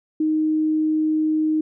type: tone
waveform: sine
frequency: 311.1 Hz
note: D#4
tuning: in tune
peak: -17 dBFS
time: 0.2-1.61 s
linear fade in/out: 5 ms
effects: none